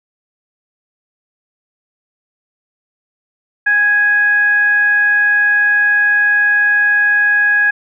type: tone with frequency modulation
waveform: sine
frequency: 1661 Hz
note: G#6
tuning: in tune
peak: -9 dBFS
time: 3.66-7.71 s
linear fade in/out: 10 ms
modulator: 839 Hz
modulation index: 0.24
effects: none